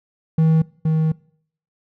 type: tone pair in turn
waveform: triangle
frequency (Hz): 160 / 158.25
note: D#3 / D#3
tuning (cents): +49 / +30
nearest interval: unison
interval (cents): 19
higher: first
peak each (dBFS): -10 / -13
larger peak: first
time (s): 0.38-0.62 / 0.85-1.12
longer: second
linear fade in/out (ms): 5
effects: noise-tail reverb RT60 0.6 s tail -23 dB re dry